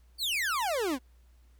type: exponential sweep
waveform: 40% pulse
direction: down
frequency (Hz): 4699 to 237.3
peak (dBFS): -27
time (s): 0.18-0.99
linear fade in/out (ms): 50
effects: added 60 Hz sine -56 dBFS peak until 1.59 s + pink hiss -71 dBFS RMS until 1.59 s